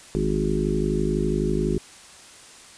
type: harmonic tone with a mistuned harmonic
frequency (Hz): 52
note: G#1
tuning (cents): +3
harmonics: 1 / 3 / 4 / 5 / 6 / 7 / 8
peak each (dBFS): -28 / -27 / -28 / -31 / -31 / -26 / -30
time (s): 0.15-1.78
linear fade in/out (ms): 0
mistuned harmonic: 8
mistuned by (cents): -24
effects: white hiss -46 dBFS RMS until 2.77 s + resampled to 22050 Hz